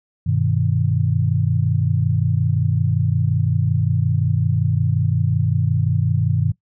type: chord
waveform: sine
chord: G augmented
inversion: none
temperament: equal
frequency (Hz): 98 / 123.47 / 155.56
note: G2 / B2 / D#3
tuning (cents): 0 / 0 / 0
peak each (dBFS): -20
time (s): 0.26-6.52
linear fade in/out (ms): 10
effects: noise-tail reverb RT60 0.1 s tail -17 dB re dry